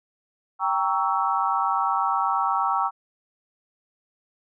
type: chord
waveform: sine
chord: G diminished seventh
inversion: none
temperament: equal with one note detuned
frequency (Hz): 784 / 932.3 / 1123.6 / 1318.5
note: G5 / Bb5 / Db6 / Fb6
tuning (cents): 0 / 0 / +23 / 0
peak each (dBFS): -26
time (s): 0.59-2.91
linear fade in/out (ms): 50
effects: none